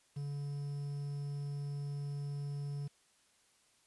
triangle tone with quantisation, 142.8 Hz, D3, 48 cents flat, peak -35 dBFS, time 0.16-2.88 s, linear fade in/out 10 ms, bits 10, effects white hiss -70 dBFS RMS until 3.86 s + resampled to 24000 Hz

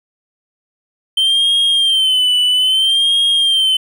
triangle tone with vibrato, 3111 Hz, G7, 14 cents flat, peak -9 dBFS, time 1.17-3.77 s, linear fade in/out 5 ms, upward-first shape sine, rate 0.61 Hz, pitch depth 78 cents each way, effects none

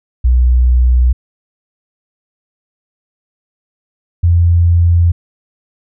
sine tone pair in turn, 61.8 / 85.75 Hz, B1 / F2, +2 / -31 cents, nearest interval tritone, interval 567 cents, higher second, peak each -6 dBFS, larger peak neither, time 0.24-1.13 / 4.23-5.12 s, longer neither, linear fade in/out 10 ms, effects none

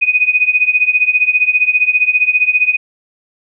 sine tone with tremolo, 2492 Hz, D#7, 2 cents sharp, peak -5 dBFS, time 0.01-2.77 s, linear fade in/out 20 ms, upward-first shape triangle, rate 15 Hz, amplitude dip 95%, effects none

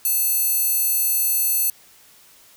square tone with high-pass filter, 880 Hz, A5, in tune, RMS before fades -20 dBFS, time 0.05-1.7 s, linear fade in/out 2 ms, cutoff 11000 Hz, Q 1.4, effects white hiss -51 dBFS RMS until 2.56 s

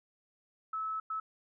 sine tone bursts at uneven times, 1300 Hz, E6, 24 cents flat, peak -33 dBFS, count 2, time 0.73-1 / 1.1-1.2 s, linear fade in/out 5 ms, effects none

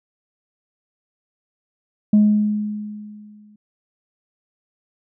sine tone with exponential decay, 210 Hz, G#3, 19 cents sharp, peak -7 dBFS, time 2.13-3.56 s, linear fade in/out 5 ms, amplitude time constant 310 ms, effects tanh soft clip ceiling -7 dBFS

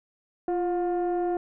sine tone pair together, 347.6 / 716 Hz, F4 / F5, -8 / +43 cents, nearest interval octave + minor second, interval 1251 cents, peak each -23 / -27 dBFS, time 0.48-1.37 s, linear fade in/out 2 ms, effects tanh soft clip ceiling -21 dBFS

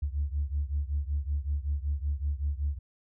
sine beating tone pair, 70.1 / 75.4 Hz, C#2 / D2, +20 / +46 cents, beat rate 5.3 Hz, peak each -29 / -31 dBFS, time 0.02-2.79 s, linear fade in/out 10 ms, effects tanh soft clip ceiling -21 dBFS

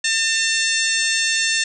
harmonic tone with a mistuned harmonic, 899 Hz, A5, 37 cents sharp, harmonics 2 / 3 / 4 / 5 / 6 / 7 / 8 / 9, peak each -22 / -24 / -25 / -26 / -27 / -27 / -28 / -29 dBFS, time 0.04-1.64 s, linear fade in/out 5 ms, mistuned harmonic 5, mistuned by -50 cents, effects none

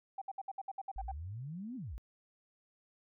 sine tone bursts, 779 Hz, G5, 11 cents flat, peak -37 dBFS, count 10, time 0.18-1.116 s, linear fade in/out 5 ms, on 36 ms, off 64 ms
sine exponential two-way sweep, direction up then down, 47.03 to 270.3 to 47.03 Hz, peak -40 dBFS, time 0.96-1.98 s, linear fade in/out 0 ms, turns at 1.76 s
effects tanh soft clip ceiling -28 dBFS

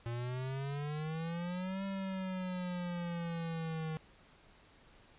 square exponential two-way sweep, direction up then down, 116.54 to 196 to 157.1 Hz, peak -37 dBFS, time 0.06-3.97 s, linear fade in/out 0 ms, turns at 1.84 s, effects pink hiss -62 dBFS RMS until 5.18 s + resampled to 8000 Hz

